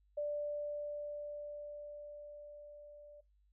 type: tone with level ramp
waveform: sine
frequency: 588 Hz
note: D5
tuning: 2 cents sharp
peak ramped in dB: -34 to -53 dBFS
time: 0.17-3.21 s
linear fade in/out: 10 ms
effects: noise-tail reverb RT60 0.2 s tail -21 dB re dry + added 50 Hz sine -68 dBFS peak until 3.52 s